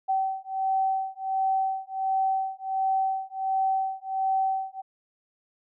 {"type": "beating tone pair", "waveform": "sine", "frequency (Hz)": [767, 768.4], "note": ["G5", "G5"], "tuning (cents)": [-38, -35], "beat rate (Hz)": 1.4, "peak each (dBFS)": -27, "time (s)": [0.08, 4.82], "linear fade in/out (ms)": 20, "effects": []}